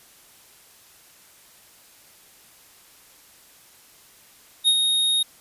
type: tone with ADSR envelope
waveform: square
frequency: 3729 Hz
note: A#7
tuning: in tune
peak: -14 dBFS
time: 4.64-5.23 s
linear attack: 39 ms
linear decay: 61 ms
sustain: -5 dB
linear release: 7 ms
effects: white hiss -52 dBFS RMS until 5.4 s + resampled to 32000 Hz